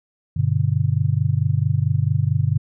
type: chord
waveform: sine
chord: G major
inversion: none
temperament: just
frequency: 98 / 122.5 / 147 Hz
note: G2 / B2 / D3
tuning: 0 / -14 / +2 cents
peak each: -21 / -20 / -21 dBFS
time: 0.36-2.58 s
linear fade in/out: 10 ms
effects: none